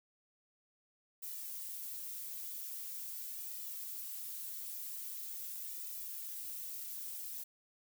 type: noise with flanger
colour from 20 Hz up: violet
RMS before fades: -44 dBFS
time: 1.22-7.44 s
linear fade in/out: 10 ms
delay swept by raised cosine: 1.8 to 4.6 ms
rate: 0.43 Hz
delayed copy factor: -0.85
effects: none